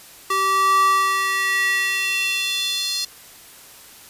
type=tone with high-pass filter sweep; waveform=square; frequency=386.4 Hz; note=G4; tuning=25 cents flat; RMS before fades=-20 dBFS; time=0.3-3.05 s; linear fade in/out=5 ms; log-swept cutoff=840 to 4400 Hz; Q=3.9; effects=white hiss -44 dBFS RMS until 4.09 s + resampled to 32000 Hz